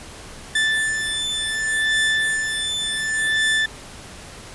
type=beating tone pair; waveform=30% pulse; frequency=1760 / 1760.68 Hz; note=A6 / A6; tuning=0 / +1 cents; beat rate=0.68 Hz; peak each=-20 dBFS; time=0.55-3.66 s; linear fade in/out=5 ms; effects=pink hiss -39 dBFS RMS until 4.54 s + resampled to 24000 Hz